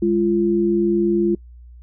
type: tone pair together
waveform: sine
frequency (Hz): 204.4 / 343.8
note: G#3 / F4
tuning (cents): -27 / -27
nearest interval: major sixth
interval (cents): 900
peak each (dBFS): -20 / -16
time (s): 0.02-1.35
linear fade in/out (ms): 5
effects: noise-tail reverb RT60 0.1 s tail -25 dB re dry + added 60 Hz sine -39 dBFS peak until 1.82 s

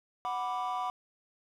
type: chord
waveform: triangle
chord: B minor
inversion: second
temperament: equal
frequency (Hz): 740 / 987.8 / 1174.7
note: F#5 / B5 / D6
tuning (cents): 0 / 0 / 0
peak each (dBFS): -32 / -33 / -34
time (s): 0.25-0.9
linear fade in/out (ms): 0
effects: tanh soft clip ceiling -24 dBFS

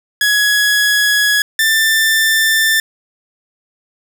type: tone pair in turn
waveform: sawtooth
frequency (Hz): 1677 / 1780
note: G#6 / A6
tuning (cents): +16 / +20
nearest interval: minor second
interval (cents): 104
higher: second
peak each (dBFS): -7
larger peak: neither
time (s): 0.21-1.42 / 1.59-2.8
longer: neither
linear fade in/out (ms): 2
effects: none

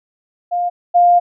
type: tone pair in turn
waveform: sine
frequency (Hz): 705 / 702.5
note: F5 / F5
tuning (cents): +16 / +10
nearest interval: unison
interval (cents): 6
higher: first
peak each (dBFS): -15 / -7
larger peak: second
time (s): 0.51-0.7 / 0.94-1.2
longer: second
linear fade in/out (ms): 20
effects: none

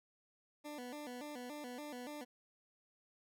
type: tone with vibrato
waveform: 20% pulse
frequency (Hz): 270.6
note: C#4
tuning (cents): -42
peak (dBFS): -40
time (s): 0.64-2.25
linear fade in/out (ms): 20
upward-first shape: square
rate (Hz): 3.5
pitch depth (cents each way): 160
effects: none

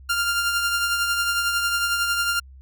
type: tone with tremolo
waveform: sawtooth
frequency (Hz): 1396.9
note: F6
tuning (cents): 0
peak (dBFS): -15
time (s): 0.09-2.4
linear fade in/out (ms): 10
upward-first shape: triangle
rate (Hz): 11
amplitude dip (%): 45
effects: added 66 Hz sine -42 dBFS peak until 2.61 s

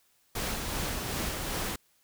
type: noise with tremolo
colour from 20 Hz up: pink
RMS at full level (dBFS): -32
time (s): 0.35-1.76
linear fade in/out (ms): 5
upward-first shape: sine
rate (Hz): 2.6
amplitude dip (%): 30
effects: white hiss -68 dBFS RMS until 2.03 s

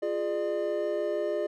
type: chord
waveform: triangle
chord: D diminished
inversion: first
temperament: equal with one note detuned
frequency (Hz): 349.2 / 415.3 / 600.4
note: F4 / Ab4 / D5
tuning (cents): 0 / 0 / +38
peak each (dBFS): -31 / -30 / -28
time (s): 0.02-1.47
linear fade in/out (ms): 10
effects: none

